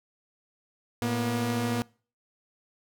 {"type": "tone pair together", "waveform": "sawtooth", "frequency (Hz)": [113.2, 239.9], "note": ["A2", "A#3"], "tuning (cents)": [50, 50], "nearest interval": "octave + minor second", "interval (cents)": 1300, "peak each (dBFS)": [-27, -24], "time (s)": [1.02, 1.82], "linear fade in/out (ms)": 0, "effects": ["noise-tail reverb RT60 0.4 s tail -24 dB re dry"]}